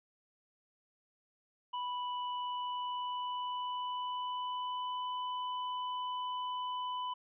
square tone with pitch glide, 987.8 to 998.7 Hz, B5 to B5, 0 to +19 cents, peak -36 dBFS, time 1.73-7.14 s, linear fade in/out 10 ms, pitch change +19 cents, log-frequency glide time 2.41-5.06 s, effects resampled to 8000 Hz

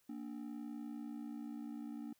triangle ring-modulated tone, 261.5 Hz, C4, 1 cent flat, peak -38 dBFS, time 0.09-2.13 s, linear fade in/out 5 ms, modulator 30.1 Hz, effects white hiss -75 dBFS RMS until 2.19 s

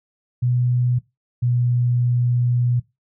sine tone pair in turn, 123.47 / 122.12 Hz, B2 / B2, 0 / -19 cents, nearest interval unison, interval 19 cents, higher first, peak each -16 dBFS, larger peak neither, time 0.42-0.99 / 1.42-2.8 s, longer second, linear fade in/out 10 ms, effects noise-tail reverb RT60 0.2 s tail -18 dB re dry

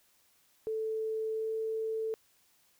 sine tone with pitch glide, 440 to 442.8 Hz, A4 to A4, 0 to +11 cents, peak -31 dBFS, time 0.67-2.14 s, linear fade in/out 0 ms, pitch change +11 cents, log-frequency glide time 1.33-1.53 s, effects white hiss -68 dBFS RMS until 2.79 s

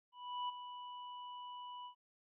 square tone with ADSR envelope, 986 Hz, B5, 3 cents flat, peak -37 dBFS, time 0.12-1.95 s, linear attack 370 ms, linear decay 14 ms, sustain -10 dB, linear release 92 ms, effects resampled to 8000 Hz

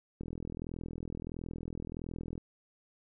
click train, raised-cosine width 3 ms, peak -27 dBFS, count 91, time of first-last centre 0.21-2.379 s, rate 41.5 Hz, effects none

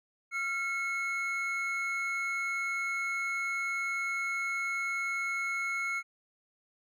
triangle tone pair together, 1375.8 / 2185 Hz, F6 / C#7, -26 / -26 cents, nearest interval minor sixth, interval 800 cents, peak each -34 / -30 dBFS, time 0.31-6.03 s, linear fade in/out 50 ms, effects none

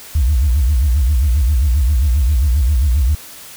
sine tone with vibrato, 66.9 Hz, C2, 39 cents sharp, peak -9 dBFS, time 0.15-3.15 s, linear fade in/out 5 ms, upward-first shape sine, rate 7.5 Hz, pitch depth 260 cents each way, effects tanh soft clip ceiling -7 dBFS + white hiss -36 dBFS RMS until 3.56 s

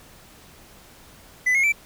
triangle tone with pitch steps, 2003 / 2159 / 2328 Hz, B6 / C#7 / D7, +24 / -46 / -16 cents, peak -15 dBFS, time 1.46-1.724 s, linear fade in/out 10 ms, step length 88 ms, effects pink hiss -49 dBFS RMS until 1.85 s

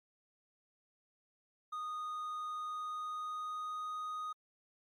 triangle tone with pitch glide, 1236 to 1244.6 Hz, D#6 to D#6, -12 to 0 cents, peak -36 dBFS, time 1.72-4.33 s, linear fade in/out 10 ms, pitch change +12 cents, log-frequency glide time 2.54-3.94 s, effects MP3 64 kbps

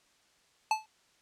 square tone with exponential decay, 870 Hz, A5, 20 cents flat, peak -22 dBFS, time 0.71-0.86 s, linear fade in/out 2 ms, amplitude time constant 32 ms, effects white hiss -67 dBFS RMS until 1.21 s + low-pass 7000 Hz 12 dB/octave

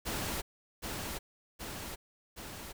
pink noise with echo, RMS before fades -36 dBFS, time 0.05-0.42 s, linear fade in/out 20 ms, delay 770 ms, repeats 3, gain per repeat -3 dB, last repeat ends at 2.73 s, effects none

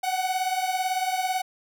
45% pulse beating tone pair, 740 / 758 Hz, F#5 / F#5, 0 / +42 cents, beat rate 18 Hz, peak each -26 / -29 dBFS, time 0.03-1.42 s, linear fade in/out 10 ms, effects none

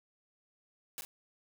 white noise with echo, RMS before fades -41 dBFS, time 0.98-1.01 s, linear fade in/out 0 ms, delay 40 ms, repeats 1, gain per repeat -7 dB, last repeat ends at 1.05 s, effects none

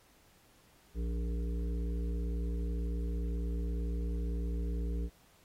harmonic tone, 58 Hz, A#1, 8 cents flat, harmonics 1 / 3 / 5 / 7 / 8, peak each -32 / -42 / -46 / -49 / -50 dBFS, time 0.94-5.1 s, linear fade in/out 50 ms, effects pink hiss -65 dBFS RMS until 5.44 s + AAC 48 kbps

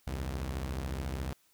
sawtooth beating tone pair, 65 / 79 Hz, C2 / D#2, -11 / +27 cents, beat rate 14 Hz, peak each -31 / -36 dBFS, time 0.07-1.33 s, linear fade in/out 0 ms, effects white hiss -68 dBFS RMS until 1.53 s

